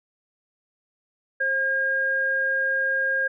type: tone pair together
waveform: sine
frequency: 533 / 1619 Hz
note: C5 / G#6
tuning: +32 / -45 cents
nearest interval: octave + perfect fifth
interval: 1923 cents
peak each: -30 / -21 dBFS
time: 1.4-3.28 s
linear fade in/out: 10 ms
effects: none